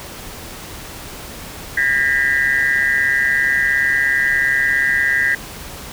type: tone cluster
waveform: sine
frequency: 1614 / 1830 / 1967 Hz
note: G#6 / A#6 / B6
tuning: -50 / -32 / -7 cents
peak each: -18 dBFS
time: 1.77-5.35 s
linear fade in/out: 5 ms
effects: pink hiss -33 dBFS RMS until 5.92 s